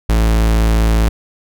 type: tone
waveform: 45% pulse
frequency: 55 Hz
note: A1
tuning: in tune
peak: -10 dBFS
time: 0.09-1.09 s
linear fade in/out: 5 ms
effects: none